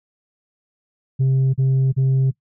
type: tone bursts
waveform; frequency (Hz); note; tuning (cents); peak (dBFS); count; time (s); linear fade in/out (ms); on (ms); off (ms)
sine; 132.9; C3; +27; -11; 3; 1.19-2.314; 20; 350; 37
effects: noise-tail reverb RT60 0.1 s tail -21 dB re dry + tanh soft clip ceiling -13 dBFS